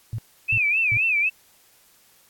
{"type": "tone bursts", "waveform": "sine", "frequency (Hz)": 112.2, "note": "A2", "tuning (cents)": 34, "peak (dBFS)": -25, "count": 3, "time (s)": [0.13, 0.972], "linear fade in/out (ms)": 0, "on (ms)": 54, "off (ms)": 340}
{"type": "tone with vibrato", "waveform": "sine", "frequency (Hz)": 2489, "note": "D#7", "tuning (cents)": 0, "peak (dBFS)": -18, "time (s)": [0.48, 1.3], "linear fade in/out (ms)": 20, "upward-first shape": "sine", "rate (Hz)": 3.9, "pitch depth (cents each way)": 140}
{"effects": ["white hiss -57 dBFS RMS until 2.29 s", "AAC 64 kbps"]}